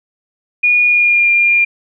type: tone with pitch glide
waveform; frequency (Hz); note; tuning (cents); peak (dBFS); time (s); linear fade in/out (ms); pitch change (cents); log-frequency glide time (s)
sine; 2444 to 2401; D#7 to D7; -32 to +38; -8; 0.63-1.65; 10; -30; 0.85-1.27
effects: none